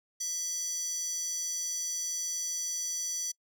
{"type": "tone with high-pass filter", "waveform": "square", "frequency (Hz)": 659.3, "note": "E5", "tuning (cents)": 0, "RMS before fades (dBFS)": -34, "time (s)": [0.2, 3.32], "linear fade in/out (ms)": 10, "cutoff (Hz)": 5800, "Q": 6.6, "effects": ["noise-tail reverb RT60 0.1 s tail -26 dB re dry"]}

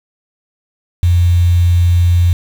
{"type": "tone with quantisation", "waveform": "sine", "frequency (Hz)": 87.31, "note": "F2", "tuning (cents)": 0, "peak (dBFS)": -7, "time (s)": [1.03, 2.33], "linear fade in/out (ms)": 0, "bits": 5, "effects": []}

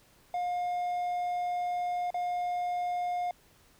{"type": "tone with dropouts", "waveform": "triangle", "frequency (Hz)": 712, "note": "F5", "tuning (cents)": 33, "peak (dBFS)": -27, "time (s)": [0.34, 3.31], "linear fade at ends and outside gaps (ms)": 2, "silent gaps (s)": [2.105, 2.143], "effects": ["pink hiss -62 dBFS RMS until 3.79 s"]}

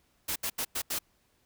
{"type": "noise bursts at uneven times", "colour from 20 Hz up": "white", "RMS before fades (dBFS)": -32, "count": 5, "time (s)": [[0.28, 0.36], [0.43, 0.5], [0.58, 0.65], [0.75, 0.82], [0.9, 0.99]], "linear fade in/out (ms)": 10, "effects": ["pink hiss -70 dBFS RMS until 1.45 s"]}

